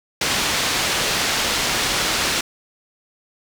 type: low-pass noise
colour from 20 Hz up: white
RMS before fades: -21 dBFS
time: 0.21-2.41 s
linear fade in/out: 5 ms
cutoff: 5100 Hz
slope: 12 dB/octave
effects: none